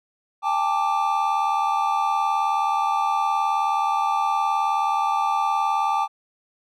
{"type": "chord", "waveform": "triangle", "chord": "G suspended second", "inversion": "none", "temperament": "equal with one note detuned", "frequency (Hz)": [800.9, 880, 1174.7], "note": ["G5", "A5", "D6"], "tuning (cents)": [37, 0, 0], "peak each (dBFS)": -22, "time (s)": [0.42, 6.08], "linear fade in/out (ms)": 50, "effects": []}